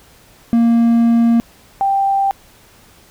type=tone pair in turn; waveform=triangle / sine; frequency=232.6 / 786.4 Hz; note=A#3 / G5; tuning=-4 / +5 cents; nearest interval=octave + major sixth; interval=2109 cents; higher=second; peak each=-7 / -12 dBFS; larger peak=first; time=0.53-1.4 / 1.81-2.31 s; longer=first; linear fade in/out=0 ms; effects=pink hiss -47 dBFS RMS until 3.1 s